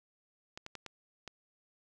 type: clicks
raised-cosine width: 0.2 ms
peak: -26 dBFS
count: 5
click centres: 0.575 / 0.664 / 0.753 / 0.863 / 1.277 s
effects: none